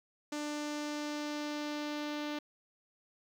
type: tone with low-pass filter sweep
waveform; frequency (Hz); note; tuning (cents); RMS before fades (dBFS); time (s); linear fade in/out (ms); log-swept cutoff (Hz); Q
sawtooth; 296.8; D4; +18; -38; 0.32-2.39; 5; 7100 to 3900; 1.6
effects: 10-bit